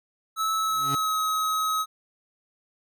square tone with pitch glide, 1303 to 1274 Hz, E6 to D#6, -20 to +41 cents, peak -24 dBFS, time 0.36-1.86 s, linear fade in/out 50 ms, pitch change -39 cents, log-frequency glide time 0.54-1.19 s
25% pulse tone with exponential growth, 138.59 Hz, C#3, in tune, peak -23 dBFS, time 0.66-0.95 s, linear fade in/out 2 ms, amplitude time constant 63 ms
effects none

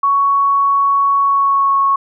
sine tone with pitch glide, 1115 to 1102.2 Hz, C#6 to C#6, +10 to -10 cents, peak -10 dBFS, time 0.03-1.96 s, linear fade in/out 5 ms, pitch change -20 cents, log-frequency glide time 1.2-1.77 s, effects none

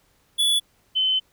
square / sine tone pair in turn, 3429 / 3055 Hz, A7 / G7, -45 / -45 cents, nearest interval major second, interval 200 cents, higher first, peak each -18 dBFS, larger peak neither, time 0.38-0.6 / 0.95-1.2 s, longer second, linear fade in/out 20 ms, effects pink hiss -63 dBFS RMS until 1.32 s

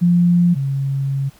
sine tone pair in turn, 174.61 / 137.08 Hz, F3 / C#3, 0 / -19 cents, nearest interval major third, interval 419 cents, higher first, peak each -10 / -17 dBFS, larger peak first, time 0.01-0.55 / 0.55-1.3 s, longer second, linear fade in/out 20 ms, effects pink hiss -50 dBFS RMS until 1.39 s

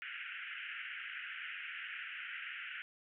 pink band-pass noise, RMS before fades -45 dBFS, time 0.02-2.82 s, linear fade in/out 0 ms, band 1400 to 3000 Hz, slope 96 dB/octave, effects none

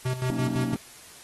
square tone with tremolo, 127.8 Hz, C3, 40 cents flat, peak -25 dBFS, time 0.05-0.75 s, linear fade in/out 10 ms, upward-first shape square, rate 5.9 Hz, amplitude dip 65%
triangle chord, D# minor seventh, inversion first, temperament equal, 185 / 233.1 / 277.2 / 311.1 Hz, F#3 / A#3 / C#4 / D#4, 0 / 0 / 0 / 0 cents, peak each -33 / -29 / -31 / -32 dBFS, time 0.3-0.76 s, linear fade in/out 0 ms
effects white hiss -48 dBFS RMS until 1.23 s + AAC 32 kbps

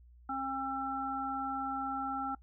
harmonic tone, 268.1 Hz, C4, 42 cents sharp, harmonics 1 / 3 / 5, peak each -40 / -37 / -37 dBFS, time 0.29-2.35 s, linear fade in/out 5 ms, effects noise-tail reverb RT60 0.1 s tail -21 dB re dry + added 60 Hz sine -55 dBFS peak until 2.42 s

